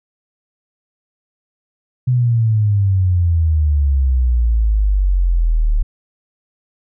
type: exponential sweep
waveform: sine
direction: down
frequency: 127.6 to 36.5 Hz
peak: -11 dBFS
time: 2.07-5.83 s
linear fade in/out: 10 ms
effects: none